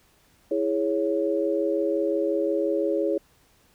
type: chord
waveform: sine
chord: C# minor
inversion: first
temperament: equal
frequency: 329.6 / 415.3 / 554.4 Hz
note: E4 / G#4 / C#5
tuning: 0 / 0 / 0 cents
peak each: -26 dBFS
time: 0.51-3.18 s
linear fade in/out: 5 ms
effects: pink hiss -61 dBFS RMS until 3.74 s